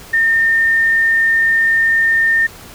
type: tone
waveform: sine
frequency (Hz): 1816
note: A#6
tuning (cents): -46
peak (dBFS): -10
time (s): 0.13-2.47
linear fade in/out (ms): 10
effects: pink hiss -37 dBFS RMS until 2.74 s